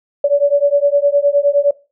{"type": "beating tone pair", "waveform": "sine", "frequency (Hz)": [567, 576.7], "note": ["C#5", "D5"], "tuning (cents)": [39, -32], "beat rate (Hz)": 9.7, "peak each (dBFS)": -13, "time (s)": [0.24, 1.71], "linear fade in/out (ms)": 5, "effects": ["noise-tail reverb RT60 0.3 s tail -19 dB re dry"]}